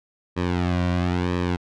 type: tone with flanger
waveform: sawtooth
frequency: 88.9 Hz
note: F2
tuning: 31 cents sharp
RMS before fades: -23 dBFS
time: 0.36-1.57 s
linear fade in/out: 20 ms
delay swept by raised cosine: 1.4 to 2.37 ms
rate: 1 Hz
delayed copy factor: -0.85
effects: low-pass 4000 Hz 12 dB/octave